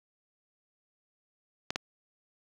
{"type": "clicks", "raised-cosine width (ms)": 0.2, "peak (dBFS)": [-14, -12], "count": 2, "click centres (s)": [1.705, 1.759], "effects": ["high-pass 100 Hz 12 dB/octave", "8-bit"]}